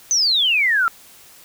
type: exponential sweep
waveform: sine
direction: down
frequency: 6272 to 1318.5 Hz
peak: -14 dBFS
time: 0.11-0.88 s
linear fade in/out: 0 ms
effects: white hiss -46 dBFS RMS until 1.44 s